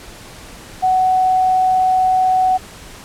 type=tone; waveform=sine; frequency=746 Hz; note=F#5; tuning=14 cents sharp; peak=-11 dBFS; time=0.82-2.58 s; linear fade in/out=20 ms; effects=pink hiss -37 dBFS RMS until 3.04 s + low-pass 11000 Hz 12 dB/octave